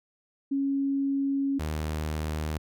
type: tone pair in turn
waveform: sine / sawtooth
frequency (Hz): 275.8 / 77.25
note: C#4 / D#2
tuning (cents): -9 / -12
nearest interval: octave + minor seventh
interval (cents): 2203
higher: first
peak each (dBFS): -24 / -25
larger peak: first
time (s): 0.51-1.59 / 1.59-2.58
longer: first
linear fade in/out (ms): 10
effects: none